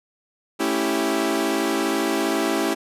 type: chord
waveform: sawtooth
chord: A dominant seventh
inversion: none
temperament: equal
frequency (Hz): 220 / 277.2 / 329.6 / 392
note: A3 / C#4 / E4 / G4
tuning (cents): 0 / 0 / 0 / 0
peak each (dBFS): -26 / -22 / -20 / -22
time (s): 0.59-2.75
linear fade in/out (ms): 20
effects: resampled to 32000 Hz